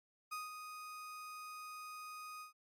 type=tone with ADSR envelope; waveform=35% pulse; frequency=1244.5 Hz; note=D#6; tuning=in tune; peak=-38 dBFS; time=0.31-2.53 s; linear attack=17 ms; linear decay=170 ms; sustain=-7 dB; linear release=120 ms; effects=MP3 64 kbps